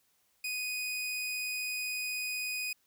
sawtooth tone, 2489 Hz, D#7, in tune, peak -30 dBFS, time 0.44-2.73 s, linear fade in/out 5 ms, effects white hiss -72 dBFS RMS until 2.86 s

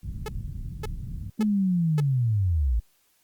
pink low-pass noise, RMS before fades -34 dBFS, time 0.03-1.3 s, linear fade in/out 5 ms, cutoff 170 Hz, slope 24 dB/octave
sawtooth tone bursts, 430 Hz, A4, 40 cents flat, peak -26 dBFS, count 4, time 0.26-2.002 s, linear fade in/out 2 ms, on 23 ms, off 550 ms
sine linear sweep, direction down, 220 to 51.91 Hz, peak -20 dBFS, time 1.39-2.8 s, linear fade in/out 10 ms
effects white hiss -66 dBFS RMS until 3.23 s + Opus 48 kbps

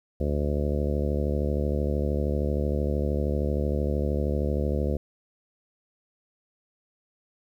harmonic tone, 73 Hz, D2, 10 cents flat, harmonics 1 / 2 / 3 / 4 / 5 / 6 / 7 / 8 / 9, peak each -26 / -32 / -32 / -37 / -34 / -36 / -33 / -38 / -42 dBFS, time 0.2-4.97 s, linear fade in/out 5 ms, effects 10-bit

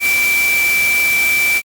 sine tone in noise, 2331 Hz, D7, 14 cents flat, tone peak -12 dBFS, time 0-1.62 s, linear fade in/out 50 ms, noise white, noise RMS -22 dBFS, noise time 0-1.62 s, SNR +7 dB, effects Opus 48 kbps

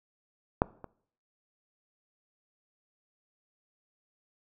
clicks, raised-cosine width 1 ms, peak -8 / -27 dBFS, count 2, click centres 0.619 / 0.843 s, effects noise-tail reverb RT60 0.6 s tail -21 dB re dry

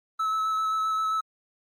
triangle tone with vibrato, 1300 Hz, E6, 24 cents flat, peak -22 dBFS, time 0.19-1.21 s, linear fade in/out 10 ms, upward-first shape square, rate 7.6 Hz, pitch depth 11 cents each way, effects Opus 32 kbps

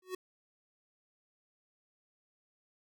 square tone with exponential growth, 370.3 Hz, F#4, 1 cent sharp, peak -34 dBFS, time 0.02-0.15 s, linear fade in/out 5 ms, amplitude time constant 28 ms, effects none

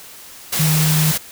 sine tone in noise, 155.56 Hz, D#3, in tune, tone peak -14 dBFS, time 0.59-1.12 s, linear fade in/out 10 ms, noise white, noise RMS -20 dBFS, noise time 0.52-1.18 s, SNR +3 dB, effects white hiss -39 dBFS RMS until 1.31 s

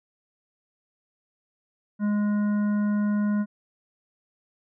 harmonic tone, 207.4 Hz, G#3, 2 cents flat, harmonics 1 / 3 / 5 / 7 / 9, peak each -21 / -40 / -42 / -41 / -51 dBFS, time 1.99-3.46 s, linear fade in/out 50 ms, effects none

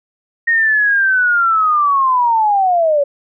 sine linear sweep, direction down, 1866 to 554.4 Hz, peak -10 dBFS, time 0.47-3.04 s, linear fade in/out 10 ms, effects none

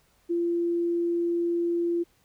sine tone, 342.7 Hz, F4, 33 cents flat, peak -23 dBFS, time 0.29-2.04 s, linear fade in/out 20 ms, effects pink hiss -65 dBFS RMS until 2.24 s

